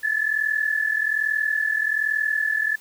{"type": "tone pair together", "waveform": "sine", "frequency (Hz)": [1718.8, 1760], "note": ["A6", "A6"], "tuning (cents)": [-41, 0], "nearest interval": "unison", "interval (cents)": 41, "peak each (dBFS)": [-22, -24], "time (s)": [0.03, 2.76], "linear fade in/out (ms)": 10, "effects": ["white hiss -50 dBFS RMS until 2.8 s"]}